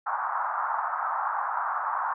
pink band-pass noise, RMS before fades -29 dBFS, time 0.06-2.14 s, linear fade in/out 10 ms, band 800 to 1400 Hz, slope 48 dB/octave, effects none

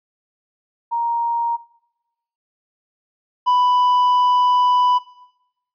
sine / triangle tone pair in turn, 936 / 991.7 Hz, A#5 / B5, +7 / +7 cents, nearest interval minor second, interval 100 cents, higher second, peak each -18 / -11 dBFS, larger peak second, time 0.91-1.57 / 3.46-4.99 s, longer second, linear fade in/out 20 ms, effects noise-tail reverb RT60 0.9 s tail -19 dB re dry + resampled to 11025 Hz

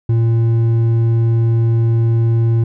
sine tone with hard clipping, 114.9 Hz, A#2, 25 cents flat, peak -12 dBFS, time 0.09-2.64 s, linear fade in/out 5 ms, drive 5 dB, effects none

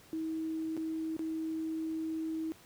sine tone with dropouts, 320 Hz, D#4, 49 cents sharp, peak -33 dBFS, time 0.13-2.52 s, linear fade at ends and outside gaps 0 ms, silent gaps 0.767-0.775 / 1.166-1.193 s, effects pink hiss -58 dBFS RMS until 2.65 s + high-pass 60 Hz 12 dB/octave

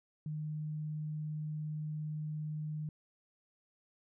sine tone, 152.9 Hz, D#3, 30 cents flat, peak -36 dBFS, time 0.26-2.89 s, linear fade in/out 2 ms, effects none

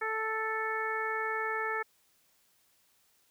harmonic tone, 440 Hz, A4, in tune, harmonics 1 / 2 / 3 / 4 / 5, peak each -37 / -38 / -36 / -35 / -40 dBFS, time 0.01-1.83 s, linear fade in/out 10 ms, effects white hiss -69 dBFS RMS until 3.3 s

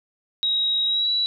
sine tone with pitch glide, 3813 to 3925 Hz, A#7 to B7, +38 to -11 cents, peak -19 dBFS, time 0.43-1.26 s, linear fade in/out 0 ms, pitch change +51 cents, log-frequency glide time 0.86-1.11 s, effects none

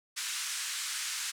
white band-pass noise, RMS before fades -36 dBFS, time 0.16-1.32 s, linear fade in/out 20 ms, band 1300 to 9100 Hz, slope 24 dB/octave, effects none

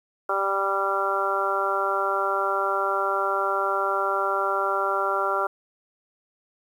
harmonic tone, 196 Hz, G3, in tune, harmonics 2 / 3 / 4 / 5 / 6 / 7, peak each -30 / -29 / -30 / -31 / -29 / -26 dBFS, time 0.29-5.47 s, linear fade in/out 5 ms, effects 9-bit

